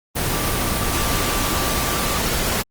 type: tone in noise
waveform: sine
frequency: 1170 Hz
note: D6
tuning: 7 cents flat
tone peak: -29 dBFS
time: 0.32-2.19 s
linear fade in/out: 20 ms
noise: pink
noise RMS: -21 dBFS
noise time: 0.15-2.63 s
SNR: -11 dB
effects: Opus 24 kbps